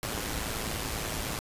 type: noise with amplitude modulation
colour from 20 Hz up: pink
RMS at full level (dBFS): -31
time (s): 0.03-1.39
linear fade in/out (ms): 0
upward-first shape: sine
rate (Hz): 110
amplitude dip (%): 55
effects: resampled to 32000 Hz